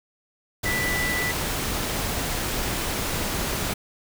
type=tone in noise; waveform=sine; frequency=1978 Hz; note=B6; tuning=2 cents sharp; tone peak=-25 dBFS; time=0.65-1.32 s; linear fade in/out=10 ms; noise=pink; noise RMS=-27 dBFS; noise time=0.63-3.74 s; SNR=-1 dB; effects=none